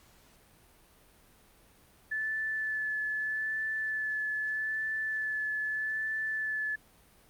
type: tone with vibrato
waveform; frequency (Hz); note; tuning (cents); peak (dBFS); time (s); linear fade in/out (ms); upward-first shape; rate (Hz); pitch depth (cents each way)
sine; 1739; A6; -21; -30; 2.11-6.76; 10; sine; 0.8; 16
effects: pink hiss -61 dBFS RMS until 7.29 s + Opus 48 kbps

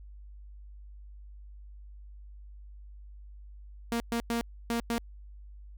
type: tone bursts at uneven times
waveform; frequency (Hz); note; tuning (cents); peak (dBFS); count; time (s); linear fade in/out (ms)
sawtooth; 233.5; A#3; +3; -24; 5; 3.92-4 / 4.12-4.2 / 4.3-4.41 / 4.7-4.8 / 4.9-4.98; 0
effects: added 50 Hz sine -45 dBFS peak until 5.77 s

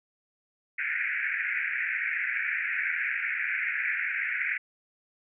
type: band-pass noise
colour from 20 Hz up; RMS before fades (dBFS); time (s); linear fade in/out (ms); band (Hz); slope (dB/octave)
white; -30; 0.78-4.58; 10; 1500 to 2400; 96
effects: none

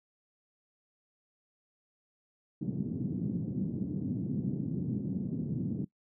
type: band-pass noise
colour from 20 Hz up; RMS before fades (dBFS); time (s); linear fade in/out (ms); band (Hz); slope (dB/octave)
pink; -34; 2.61-5.85; 10; 140 to 260; 24
effects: noise-tail reverb RT60 0.1 s tail -20 dB re dry

